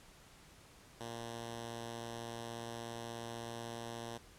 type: tone with notch filter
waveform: 5% pulse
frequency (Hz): 116.54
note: A#2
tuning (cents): 0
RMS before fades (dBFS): -45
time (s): 1-4.18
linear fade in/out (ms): 10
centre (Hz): 1300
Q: 2
effects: pink hiss -60 dBFS RMS until 4.38 s + low-pass 11000 Hz 12 dB/octave